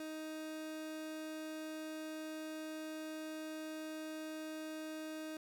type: tone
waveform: 30% pulse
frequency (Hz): 312.7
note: D#4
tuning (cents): +9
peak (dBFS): -40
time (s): 0-5.37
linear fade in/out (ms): 2
effects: none